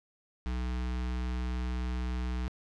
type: tone with notch filter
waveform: square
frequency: 61.74 Hz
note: B1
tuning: in tune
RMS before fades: -33 dBFS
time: 0.46-2.48 s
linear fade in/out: 0 ms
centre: 560 Hz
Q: 1.9
effects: low-pass 5000 Hz 12 dB/octave